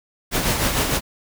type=noise with tremolo; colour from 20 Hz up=pink; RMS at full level=-19 dBFS; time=0.31-1.01 s; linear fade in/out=50 ms; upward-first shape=sine; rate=6.6 Hz; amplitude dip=45%; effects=none